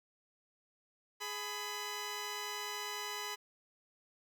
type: tone pair together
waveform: 10% pulse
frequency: 418 / 1000 Hz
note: G#4 / B5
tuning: +11 / +21 cents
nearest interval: octave + minor third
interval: 1510 cents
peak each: -35 / -32 dBFS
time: 1.2-3.36 s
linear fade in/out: 20 ms
effects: none